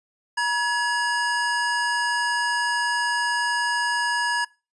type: tone pair together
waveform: square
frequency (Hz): 956.1 / 1687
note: A#5 / G#6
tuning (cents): +44 / +27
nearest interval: minor seventh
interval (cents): 983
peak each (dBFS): -25 / -24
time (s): 0.37-4.45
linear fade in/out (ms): 10
effects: noise-tail reverb RT60 0.3 s tail -23 dB re dry + resampled to 24000 Hz